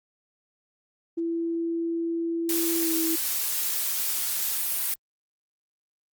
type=tone with pitch glide; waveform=sine; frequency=334 to 325.6 Hz; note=E4 to E4; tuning=+23 to -21 cents; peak=-25 dBFS; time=1.17-3.16 s; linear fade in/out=10 ms; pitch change=-44 cents; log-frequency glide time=2.8-2.91 s
type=noise; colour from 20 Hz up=blue; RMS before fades=-27 dBFS; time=2.49-4.94 s; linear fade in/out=2 ms
effects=Opus 32 kbps